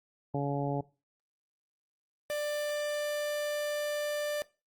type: harmonic tone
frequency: 141.4 Hz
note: C#3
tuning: 35 cents sharp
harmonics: 1 / 2 / 3 / 4 / 5 / 6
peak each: -32 / -35 / -37 / -38 / -39 / -40 dBFS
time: 0.34-0.81 s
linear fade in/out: 5 ms
type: tone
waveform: 45% pulse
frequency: 592 Hz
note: D5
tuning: 14 cents sharp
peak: -31 dBFS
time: 2.3-4.42 s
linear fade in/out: 0 ms
effects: noise-tail reverb RT60 0.3 s tail -20 dB re dry + Opus 32 kbps